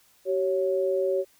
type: tone pair together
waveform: sine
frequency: 382.3 / 554.4 Hz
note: G4 / C#5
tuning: -43 / 0 cents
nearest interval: tritone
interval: 643 cents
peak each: -25 dBFS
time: 0.25-1.25 s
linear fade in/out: 50 ms
effects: white hiss -61 dBFS RMS until 1.39 s